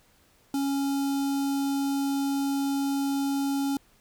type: tone with notch filter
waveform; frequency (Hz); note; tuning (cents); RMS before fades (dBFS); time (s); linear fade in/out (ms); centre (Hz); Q
square; 277; C#4; -1; -27; 0.54-3.77; 2; 2000; 0.82
effects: pink hiss -62 dBFS RMS until 4 s